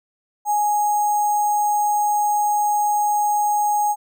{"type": "tone with sample-and-hold", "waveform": "sine", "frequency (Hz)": 832, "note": "G#5", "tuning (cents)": 3, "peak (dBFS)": -16, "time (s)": [0.45, 3.96], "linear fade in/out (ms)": 50, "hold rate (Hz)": 7350, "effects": []}